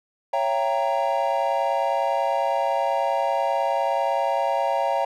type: chord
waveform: triangle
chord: C# diminished seventh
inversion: none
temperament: equal with one note detuned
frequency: 554.4 / 673.9 / 784 / 932.3 Hz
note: C#5 / E5 / G5 / Bb5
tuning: 0 / +38 / 0 / 0 cents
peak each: -24 dBFS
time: 0.33-5.05 s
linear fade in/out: 5 ms
effects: none